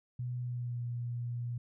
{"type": "tone with pitch glide", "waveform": "sine", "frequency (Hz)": [123.47, 120.16], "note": ["B2", "B2"], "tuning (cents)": [0, -47], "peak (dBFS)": -34, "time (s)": [0.19, 1.58], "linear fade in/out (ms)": 5, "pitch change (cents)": -47, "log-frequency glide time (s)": [0.39, 0.83], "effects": []}